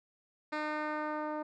10% pulse tone with low-pass filter sweep, 304 Hz, D#4, 40 cents flat, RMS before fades -36 dBFS, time 0.52-1.43 s, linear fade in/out 10 ms, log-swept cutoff 3200 to 840 Hz, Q 0.97, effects none

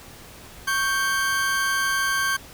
40% pulse tone pair together, 1108.7 / 1568 Hz, C#6 / G6, 0 / 0 cents, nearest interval tritone, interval 600 cents, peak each -26 / -21 dBFS, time 0.67-2.37 s, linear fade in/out 10 ms, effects pink hiss -44 dBFS RMS until 2.53 s

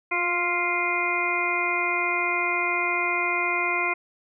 harmonic tone with a mistuned harmonic, 349.2 Hz, F4, in tune, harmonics 1 / 2 / 3 / 4 / 6 / 7, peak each -32 / -32 / -29 / -33 / -26 / -28 dBFS, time 0.11-3.94 s, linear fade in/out 10 ms, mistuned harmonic 1, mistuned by +23 cents, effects none

